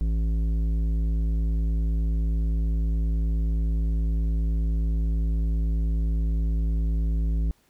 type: tone with tanh clipping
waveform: sine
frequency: 54.8 Hz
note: A1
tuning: 6 cents flat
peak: -23 dBFS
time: 0.01-7.51 s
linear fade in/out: 0 ms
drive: 11 dB
effects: pink hiss -64 dBFS RMS until 7.69 s